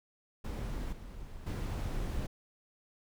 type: noise with level steps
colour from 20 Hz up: brown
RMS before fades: -37 / -46 / -35 dBFS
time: 0.44-2.27 s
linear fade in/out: 10 ms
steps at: 0.92 / 1.46 s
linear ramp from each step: 10 ms
effects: none